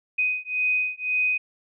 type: beating tone pair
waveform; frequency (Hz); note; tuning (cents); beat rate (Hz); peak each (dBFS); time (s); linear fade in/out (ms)
sine; 2500 / 2501.9; D#7 / D#7; +8 / +9; 1.9; -25; 0.18-1.38; 10
effects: none